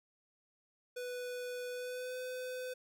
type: tone with pitch glide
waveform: square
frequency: 494.7 to 506 Hz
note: B4 to B4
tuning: +3 to +42 cents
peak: -40 dBFS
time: 0.96-2.74 s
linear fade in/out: 10 ms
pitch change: +39 cents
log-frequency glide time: 1.72-2.17 s
effects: none